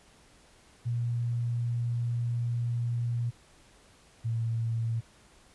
sine tone pair in turn, 118.9 / 114.52 Hz, A#2 / A#2, +35 / -30 cents, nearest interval minor second, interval 65 cents, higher first, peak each -27 dBFS, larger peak neither, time 0.85-3.31 / 4.24-5.01 s, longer first, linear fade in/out 20 ms, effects pink hiss -59 dBFS RMS until 5.54 s + resampled to 24000 Hz

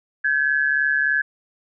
sine tone pair together, 1552.8 / 1696 Hz, G6 / G#6, -17 / +36 cents, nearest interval major second, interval 153 cents, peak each -21 / -19 dBFS, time 0.24-1.22 s, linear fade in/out 10 ms, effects none

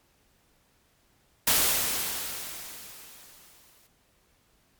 white noise with exponential decay, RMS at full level -21 dBFS, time 1.47-3.87 s, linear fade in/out 5 ms, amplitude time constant 520 ms, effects pink hiss -66 dBFS RMS until 4.79 s + MP3 96 kbps

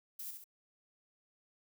violet noise with echo, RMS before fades -44 dBFS, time 0.19-0.31 s, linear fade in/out 5 ms, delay 66 ms, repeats 2, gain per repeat -5 dB, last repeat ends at 0.442 s, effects none

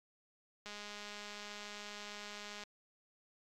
click train, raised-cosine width 0.2 ms, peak -30 dBFS, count 410, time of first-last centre 0.66-2.636 s, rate 207 Hz, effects AAC 64 kbps

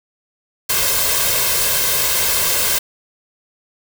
white noise with comb filter, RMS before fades -17 dBFS, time 0.69-2.79 s, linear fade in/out 10 ms, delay 1.9 ms, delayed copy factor +0.65, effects none

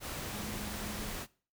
sine tone in noise, 209.8 Hz, G#3, 18 cents sharp, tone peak -43 dBFS, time 0.29-1.13 s, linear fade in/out 50 ms, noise pink, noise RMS -40 dBFS, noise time 0-1.27 s, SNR -6 dB, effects noise-tail reverb RT60 0.4 s tail -21 dB re dry

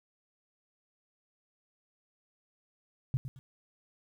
sine tone with echo, 130.81 Hz, C3, in tune, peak -25 dBFS, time 3.14-3.17 s, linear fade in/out 0 ms, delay 110 ms, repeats 2, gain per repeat -11 dB, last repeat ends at 3.39 s, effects 11-bit

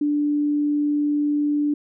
sine tone, 293.7 Hz, D4, in tune, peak -18 dBFS, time 0.01-1.74 s, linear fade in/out 5 ms, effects none

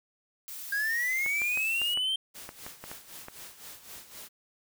blue noise, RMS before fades -41 dBFS, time 0.48-1.94 s, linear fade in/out 0 ms
triangle linear sweep, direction up, 1609 to 3165 Hz, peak -25 dBFS, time 0.72-2.16 s, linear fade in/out 5 ms
clicks, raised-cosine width 0.5 ms, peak -25 dBFS, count 10, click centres 1.262 / 1.418 / 1.574 / 1.817 / 1.974 / 2.491 / 2.665 / 2.84 / 2.915 / 3.284 s
white noise with tremolo, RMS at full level -44 dBFS, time 2.34-4.29 s, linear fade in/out 20 ms, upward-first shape sine, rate 3.9 Hz, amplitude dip 70%
effects none

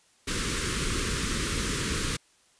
pink band-stop noise, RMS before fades -29 dBFS, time 0.27-2.17 s, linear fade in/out 10 ms, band 490 to 1100 Hz, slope 48 dB/octave, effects white hiss -63 dBFS RMS until 2.59 s + resampled to 22050 Hz

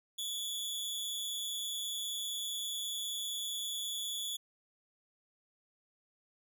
sawtooth tone with amplitude modulation, 3426 Hz, A7, 47 cents flat, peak -30 dBFS, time 0.18-4.37 s, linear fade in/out 10 ms, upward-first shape sine, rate 209 Hz, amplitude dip 65%, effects none

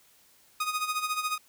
sawtooth tone with tremolo, 1244.5 Hz, D#6, in tune, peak -22 dBFS, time 0.6-1.38 s, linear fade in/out 5 ms, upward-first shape sine, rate 14 Hz, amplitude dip 70%, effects white hiss -61 dBFS RMS until 1.48 s

